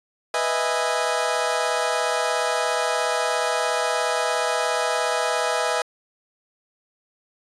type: chord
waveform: 25% pulse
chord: E major seventh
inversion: second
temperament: equal with one note detuned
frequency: 493.9 / 622.3 / 659.3 / 826.3 Hz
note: B4 / D#5 / E5 / G#5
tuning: 0 / 0 / 0 / -9 cents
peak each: -23 dBFS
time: 0.34-5.82 s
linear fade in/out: 2 ms
effects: resampled to 24000 Hz